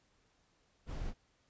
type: noise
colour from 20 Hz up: brown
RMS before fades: -39 dBFS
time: 0.86-1.14 s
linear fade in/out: 50 ms
effects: pink hiss -73 dBFS RMS until 1.49 s + resampled to 16000 Hz